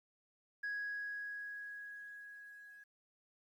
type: tone with level ramp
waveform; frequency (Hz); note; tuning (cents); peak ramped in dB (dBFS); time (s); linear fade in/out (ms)
sine; 1661.2; G#6; 0; -35 to -54; 0.63-2.84; 10
effects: tanh soft clip ceiling -35 dBFS + 12-bit